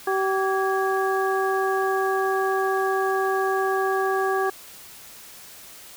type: harmonic tone with a mistuned harmonic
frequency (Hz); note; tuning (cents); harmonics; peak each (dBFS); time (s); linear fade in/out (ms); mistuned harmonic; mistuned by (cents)
384.3; G4; -34; 1 / 2 / 3 / 4; -23 / -26 / -28 / -29; 0.07-4.5; 5; 4; +120
effects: white hiss -44 dBFS RMS until 5.96 s